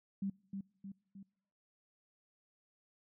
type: tone with echo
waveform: sine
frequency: 196 Hz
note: G3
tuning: in tune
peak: -34 dBFS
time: 0.22-0.3 s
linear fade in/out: 5 ms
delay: 310 ms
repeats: 3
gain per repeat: -5 dB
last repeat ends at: 1.23 s
effects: noise-tail reverb RT60 0.8 s tail -26 dB re dry